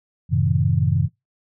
sine chord, F# diminished seventh, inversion none, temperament just, 92.5 / 111 / 133.2 / 159.84 Hz, F#2 / A2 / C3 / Eb3, 0 / +16 / +31 / +47 cents, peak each -21 / -23 / -20 / -22 dBFS, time 0.29-1.09 s, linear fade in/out 50 ms, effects noise-tail reverb RT60 0.2 s tail -24 dB re dry

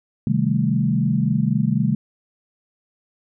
sine chord, A half-diminished seventh, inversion first, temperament equal, 130.81 / 155.56 / 196 / 220 Hz, C3 / Eb3 / G3 / A3, 0 / 0 / 0 / 0 cents, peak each -22 dBFS, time 0.27-1.95 s, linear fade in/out 2 ms, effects none

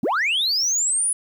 sine linear sweep, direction up, 164.5 to 10050 Hz, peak -16 dBFS, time 0.03-1.13 s, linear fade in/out 5 ms, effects tanh soft clip ceiling -17 dBFS + 9-bit

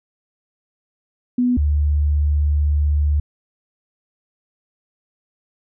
sine tone pair in turn, 246.9 / 73.68 Hz, B3 / D2, 0 / +6 cents, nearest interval octave + major sixth, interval 2094 cents, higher first, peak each -14 dBFS, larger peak neither, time 1.38-1.57 / 1.57-3.2 s, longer second, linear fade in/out 5 ms, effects none

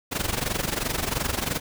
pink noise with amplitude modulation, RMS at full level -24 dBFS, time 0.11-1.6 s, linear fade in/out 20 ms, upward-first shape sine, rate 22.9 Hz, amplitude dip 80%, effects none

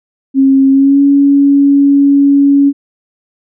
sine tone with pitch glide, 270 to 280.7 Hz, C#4 to C#4, -45 to +22 cents, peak -4 dBFS, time 0.34-2.73 s, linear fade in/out 50 ms, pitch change +67 cents, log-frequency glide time 0.71-1.01 s, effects none

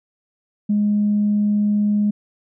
sine tone, 207.7 Hz, G#3, in tune, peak -14 dBFS, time 0.69-2.11 s, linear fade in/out 10 ms, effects tanh soft clip ceiling -10 dBFS

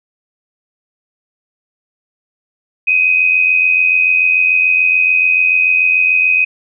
sine tone with amplitude modulation, 2515 Hz, D#7, 18 cents sharp, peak -6 dBFS, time 2.87-6.45 s, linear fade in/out 10 ms, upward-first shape sine, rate 86.9 Hz, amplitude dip 60%, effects none

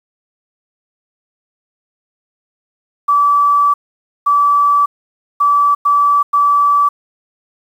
sine tone bursts at uneven times, 1154 Hz, D6, 31 cents flat, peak -8 dBFS, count 5, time 3.08-3.74 / 4.26-4.86 / 5.4-5.75 / 5.85-6.23 / 6.33-6.89 s, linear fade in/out 10 ms, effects 7-bit

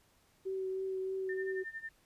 sine tone with vibrato, 380 Hz, F#4, 46 cents sharp, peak -34 dBFS, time 0.45-1.64 s, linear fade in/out 20 ms, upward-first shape triangle, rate 3.2 Hz, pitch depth 16 cents each way
sine tone with tremolo, 1800 Hz, A6, 39 cents sharp, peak -38 dBFS, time 1.29-1.89 s, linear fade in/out 2 ms, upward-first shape sine, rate 11 Hz, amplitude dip 85%
effects pink hiss -69 dBFS RMS until 2.05 s + resampled to 32000 Hz

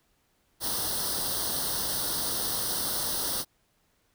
white noise with comb filter, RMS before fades -30 dBFS, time 0.6-3.45 s, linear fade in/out 50 ms, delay 0.21 ms, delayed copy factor +0.9, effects pink hiss -70 dBFS RMS until 4.14 s

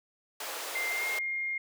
pink high-pass noise, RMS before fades -38 dBFS, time 0.4-1.19 s, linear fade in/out 5 ms, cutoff 460 Hz, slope 24 dB/octave
sine tone with pitch glide, 2093 to 2126 Hz, C7 to C7, 0 to +27 cents, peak -30 dBFS, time 0.75-1.58 s, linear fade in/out 5 ms, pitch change +27 cents, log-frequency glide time 0.95-1.03 s
effects none

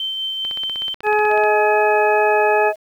sine tone with tremolo, 3104 Hz, G7, 18 cents flat, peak -20 dBFS, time 0-0.94 s, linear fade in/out 2 ms, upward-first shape triangle, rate 5 Hz, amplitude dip 30%
click train, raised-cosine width 0.3 ms, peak -17 dBFS, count 17, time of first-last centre 0.45-1.438 s, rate 16.2 Hz
harmonic tone, 422.6 Hz, G#4, 30 cents sharp, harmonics 1 / 2 / 3 / 4 / 6, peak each -17 / -17 / -28 / -22 / -24 dBFS, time 1.03-2.73 s, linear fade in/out 50 ms
sine tone with vibrato, 632 Hz, D#5, 27 cents sharp, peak -20 dBFS, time 1.29-2.76 s, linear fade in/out 50 ms, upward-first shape triangle, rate 2.4 Hz, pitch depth 17 cents each way
effects 8-bit

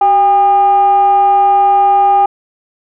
sine tone with frequency modulation, 803 Hz, G5, 41 cents sharp, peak -5 dBFS, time 0.01-2.26 s, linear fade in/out 5 ms, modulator 422 Hz, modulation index 0.35, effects tanh soft clip ceiling -1 dBFS

